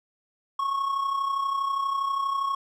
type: tone with amplitude modulation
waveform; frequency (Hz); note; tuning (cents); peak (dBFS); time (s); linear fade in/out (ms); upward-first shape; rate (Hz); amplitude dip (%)
triangle; 1099; C#6; -15; -20; 0.59-2.55; 5; sine; 32.4; 55
effects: none